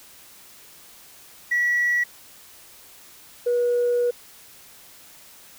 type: tone pair in turn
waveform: sine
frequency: 1936 / 484 Hz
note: B6 / B4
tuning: -35 / -35 cents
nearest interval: 2 octaves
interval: 2400 cents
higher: first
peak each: -17 dBFS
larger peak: neither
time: 1.51-2.04 / 3.46-4.11 s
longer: second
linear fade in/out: 10 ms
effects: tanh soft clip ceiling -15 dBFS + white hiss -48 dBFS RMS until 5.58 s